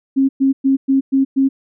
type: tone bursts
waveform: sine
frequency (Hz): 270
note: C#4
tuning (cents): -45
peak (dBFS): -10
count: 6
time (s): 0.16-1.49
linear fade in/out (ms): 20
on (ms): 130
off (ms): 110
effects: none